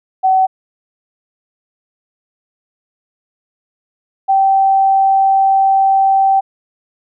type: tone pair in turn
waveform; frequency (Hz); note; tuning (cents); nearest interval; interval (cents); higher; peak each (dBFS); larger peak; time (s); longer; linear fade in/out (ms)
sine; 758 / 776.6; F#5 / G5; +42 / -16; unison; 42; second; -8; neither; 0.23-0.47 / 4.28-6.41; second; 20
effects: none